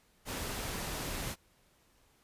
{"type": "noise", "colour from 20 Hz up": "pink", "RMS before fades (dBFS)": -38, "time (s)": [0.25, 1.36], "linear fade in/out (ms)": 50, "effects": ["pink hiss -68 dBFS RMS until 2.23 s", "resampled to 32000 Hz"]}